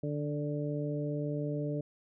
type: harmonic tone with a mistuned harmonic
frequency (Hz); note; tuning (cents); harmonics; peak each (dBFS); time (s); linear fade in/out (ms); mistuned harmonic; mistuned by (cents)
146.83; D3; 0; 1 / 2 / 3 / 4; -34 / -37 / -39 / -40; 0.03-1.81; 5; 1; +18
effects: none